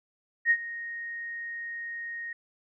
sine tone with ADSR envelope, 1864.7 Hz, A#6, in tune, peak -17 dBFS, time 0.45-2.33 s, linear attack 55 ms, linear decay 61 ms, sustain -17 dB, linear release 4 ms, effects none

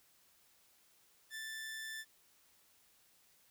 sawtooth tone with amplitude modulation, 1763 Hz, A6, 3 cents sharp, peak -38 dBFS, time 1.3-2.05 s, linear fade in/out 50 ms, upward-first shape sine, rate 131 Hz, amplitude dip 25%, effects white hiss -69 dBFS RMS until 3.5 s

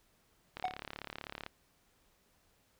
click train, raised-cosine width 0.3 ms, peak -25 dBFS, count 33, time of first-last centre 0.57-1.464 s, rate 35.8 Hz
triangle tone with exponential decay, 740 Hz, F#5, in tune, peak -26 dBFS, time 0.64-0.79 s, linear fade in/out 2 ms, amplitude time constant 32 ms
effects pink hiss -71 dBFS RMS until 2.79 s

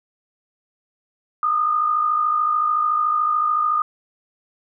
sine tone pair together, 1220.3 / 1274 Hz, D#6 / D#6, -34 / +41 cents, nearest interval minor second, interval 75 cents, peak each -17 / -26 dBFS, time 1.43-3.82 s, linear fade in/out 2 ms, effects none

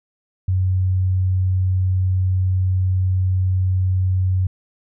sine tone, 93 Hz, F#2, 9 cents sharp, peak -15 dBFS, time 0.48-4.47 s, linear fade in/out 5 ms, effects none

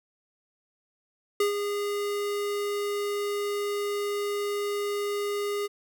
square tone with ADSR envelope, 408.9 Hz, G#4, 27 cents flat, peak -21 dBFS, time 1.4-5.68 s, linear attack 4 ms, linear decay 120 ms, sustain -7 dB, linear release 26 ms, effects none

